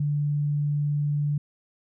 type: tone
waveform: sine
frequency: 146.4 Hz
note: D3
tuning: 5 cents flat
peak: -22 dBFS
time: 0-1.38 s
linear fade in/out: 5 ms
effects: none